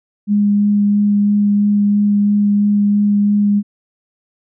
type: tone with vibrato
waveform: sine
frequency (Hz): 205.1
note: G#3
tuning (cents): -21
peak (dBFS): -10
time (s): 0.27-3.63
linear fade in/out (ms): 50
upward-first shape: sine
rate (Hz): 3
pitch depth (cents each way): 9
effects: none